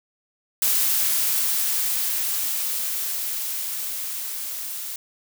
blue noise with level ramp, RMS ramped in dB -20 to -32 dBFS, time 0.62-4.96 s, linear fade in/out 2 ms, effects none

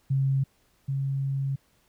sine tone pair in turn, 135.5 / 136.68 Hz, C#3 / C#3, -39 / -24 cents, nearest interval unison, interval 15 cents, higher second, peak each -21 / -25 dBFS, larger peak first, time 0.1-0.44 / 0.88-1.56 s, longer second, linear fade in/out 10 ms, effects pink hiss -66 dBFS RMS until 1.88 s

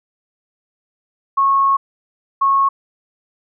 sine tone bursts at uneven times, 1096 Hz, C#6, 20 cents flat, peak -11 dBFS, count 2, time 1.37-1.77 / 2.41-2.69 s, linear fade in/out 10 ms, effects none

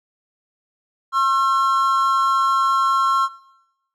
triangle tone pair together, 1076 / 1352.3 Hz, C6 / E6, +48 / +44 cents, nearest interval major third, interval 396 cents, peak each -16 dBFS, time 1.12-3.29 s, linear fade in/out 50 ms, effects noise-tail reverb RT60 0.9 s tail -20 dB re dry

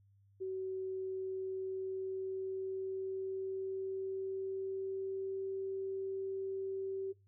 sine tone with pitch glide, 377.9 to 385.8 Hz, F#4 to G4, +37 to -28 cents, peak -36 dBFS, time 0.4-7.13 s, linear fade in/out 20 ms, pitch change +35 cents, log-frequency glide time 0.77-5.46 s, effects noise-tail reverb RT60 0.2 s tail -19 dB re dry + added 99 Hz sine -64 dBFS peak until 7.27 s

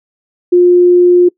sine tone, 355.1 Hz, F4, 29 cents sharp, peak -3 dBFS, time 0.52-1.29 s, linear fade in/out 10 ms, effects noise-tail reverb RT60 0.1 s tail -23 dB re dry

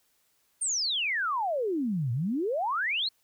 sine exponential two-way sweep, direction down then up, 9090 to 112.9 to 4412 Hz, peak -26 dBFS, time 0.61-3.09 s, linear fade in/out 10 ms, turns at 2.12 s, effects white hiss -70 dBFS RMS until 3.23 s

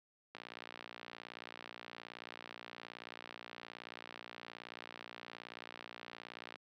click train, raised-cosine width 0.3 ms, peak -30 dBFS, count 366, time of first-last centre 0.35-6.557 s, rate 58.8 Hz, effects high-pass 200 Hz 12 dB/octave

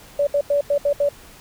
sine tone bursts at uneven times, 574 Hz, D5, 40 cents flat, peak -15 dBFS, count 6, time 0.19-0.27 / 0.34-0.41 / 0.5-0.61 / 0.7-0.78 / 0.85-0.93 / 1-1.09 s, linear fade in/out 5 ms, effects pink hiss -45 dBFS RMS until 1.4 s

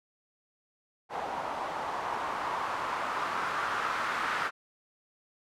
blue noise with low-pass filter sweep, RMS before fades -33 dBFS, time 1.09-4.51 s, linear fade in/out 50 ms, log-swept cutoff 820 to 1400 Hz, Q 2.6, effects none

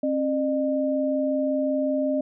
sine tone pair together, 268.6 / 606 Hz, C4 / D#5, +46 / -46 cents, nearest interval octave + major second, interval 1408 cents, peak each -24 dBFS, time 0.03-2.21 s, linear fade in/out 5 ms, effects none

